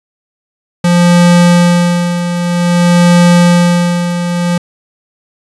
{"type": "tone with tremolo", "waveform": "square", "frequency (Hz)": 174.61, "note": "F3", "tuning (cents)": 0, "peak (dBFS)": -4, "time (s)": [0.84, 4.58], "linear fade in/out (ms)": 5, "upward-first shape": "sine", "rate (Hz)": 0.52, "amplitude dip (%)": 65, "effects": ["resampled to 24000 Hz", "7-bit"]}